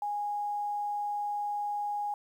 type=tone with quantisation; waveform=sine; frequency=825 Hz; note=G#5; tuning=12 cents flat; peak=-30 dBFS; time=0.02-2.14 s; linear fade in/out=2 ms; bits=10; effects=none